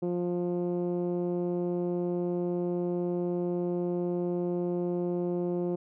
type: tone with low-pass filter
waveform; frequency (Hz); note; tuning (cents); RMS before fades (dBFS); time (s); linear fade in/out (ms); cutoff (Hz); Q
10% pulse; 176.2; F3; +16; -30; 0.02-5.76; 10; 370; 1.6
effects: none